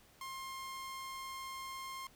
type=tone; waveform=sawtooth; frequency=1062 Hz; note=C6; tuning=25 cents sharp; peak=-39 dBFS; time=0.21-2.07 s; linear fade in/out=2 ms; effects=pink hiss -64 dBFS RMS until 2.15 s